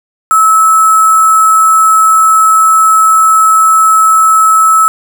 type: tone with sample-and-hold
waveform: sine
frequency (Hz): 1301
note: E6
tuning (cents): -23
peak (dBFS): -3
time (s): 0.31-4.88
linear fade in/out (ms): 0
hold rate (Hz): 8820
effects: none